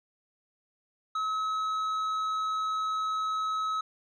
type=tone with tanh clipping; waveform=sine; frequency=1285 Hz; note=E6; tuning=45 cents flat; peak=-29 dBFS; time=1.15-3.81 s; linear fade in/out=5 ms; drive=7 dB; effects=none